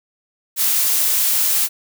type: noise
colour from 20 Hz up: blue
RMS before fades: -17 dBFS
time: 0.56-1.69 s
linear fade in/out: 50 ms
effects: none